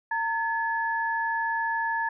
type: tone pair together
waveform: sine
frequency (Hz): 914 / 1713.5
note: A#5 / A6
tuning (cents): -34 / -46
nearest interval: major seventh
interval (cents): 1088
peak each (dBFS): -27 / -28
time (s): 0.11-2.09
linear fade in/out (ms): 5
effects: none